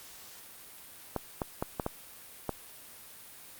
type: clicks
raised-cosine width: 1 ms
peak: -16 dBFS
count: 6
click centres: 1.163 / 1.418 / 1.625 / 1.798 / 1.864 / 2.493 s
effects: white hiss -50 dBFS RMS until 3.59 s + Opus 48 kbps